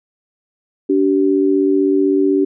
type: tone pair together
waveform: sine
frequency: 288.1 / 384 Hz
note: D4 / G4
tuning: -33 / -36 cents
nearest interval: perfect fourth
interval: 497 cents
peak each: -14 dBFS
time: 0.89-2.45 s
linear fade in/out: 10 ms
effects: none